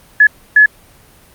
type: tone bursts at uneven times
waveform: sine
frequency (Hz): 1705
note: G#6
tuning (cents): +45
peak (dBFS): -3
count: 2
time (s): 0.2-0.27 / 0.56-0.66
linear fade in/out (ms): 5
effects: pink hiss -45 dBFS RMS until 1.34 s + Opus 32 kbps